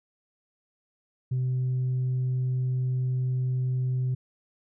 sine tone, 127.8 Hz, C3, 40 cents flat, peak -22 dBFS, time 1.31-4.15 s, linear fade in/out 10 ms, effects tanh soft clip ceiling -22 dBFS

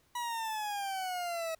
40% pulse exponential sweep, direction down, 975 to 642 Hz, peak -33 dBFS, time 0.15-1.55 s, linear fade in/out 5 ms, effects pink hiss -69 dBFS RMS until 1.59 s

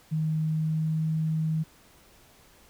sine tone with pitch glide, 156.9 to 158.27 Hz, D#3 to D#3, +15 to +30 cents, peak -24 dBFS, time 0.11-1.64 s, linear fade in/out 20 ms, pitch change +15 cents, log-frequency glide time 0.5-1.05 s, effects pink hiss -57 dBFS RMS until 2.69 s

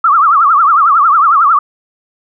sine tone with vibrato, 1235 Hz, D#6, 13 cents flat, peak -5 dBFS, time 0.04-1.59 s, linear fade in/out 5 ms, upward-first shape triangle, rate 11 Hz, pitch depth 220 cents each way, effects none

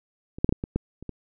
clicks, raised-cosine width 3 ms, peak -24 / -7 / -7 / -10 / -16 / -11 / -27 / -20 dBFS, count 8, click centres 0.385 / 0.445 / 0.492 / 0.525 / 0.639 / 0.76 / 1.026 / 1.093 s, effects none

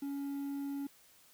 triangle tone with quantisation, 280.4 Hz, C#4, 20 cents sharp, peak -34 dBFS, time 0.02-0.87 s, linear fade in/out 5 ms, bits 10, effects white hiss -63 dBFS RMS until 1.33 s

